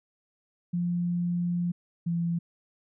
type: tone pair in turn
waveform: sine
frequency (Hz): 174.61 / 169.84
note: F3 / F3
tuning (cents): 0 / -48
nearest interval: unison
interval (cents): 48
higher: first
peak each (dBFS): -25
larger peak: neither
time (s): 0.73-1.72 / 2.06-2.39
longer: first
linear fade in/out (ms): 10
effects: none